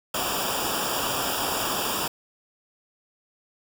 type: noise with comb filter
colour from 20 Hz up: pink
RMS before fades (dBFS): -27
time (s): 0.14-2.08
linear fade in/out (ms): 5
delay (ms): 0.48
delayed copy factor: -0.95
effects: none